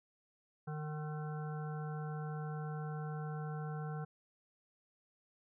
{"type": "harmonic tone with a mistuned harmonic", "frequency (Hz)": 152.4, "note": "D#3", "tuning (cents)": -36, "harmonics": [1, 3, 5, 7, 9, 10], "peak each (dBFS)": [-39, -49, -49, -56, -53, -56], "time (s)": [0.67, 4.05], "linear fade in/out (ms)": 10, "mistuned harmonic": 9, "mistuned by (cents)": -32, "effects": []}